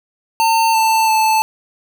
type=tone with pitch steps; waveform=square; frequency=900 / 888.6 / 877.4 Hz; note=A5 / A5 / A5; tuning=+39 / +17 / -5 cents; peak=-12 dBFS; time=0.4-1.42 s; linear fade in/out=0 ms; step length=340 ms; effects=none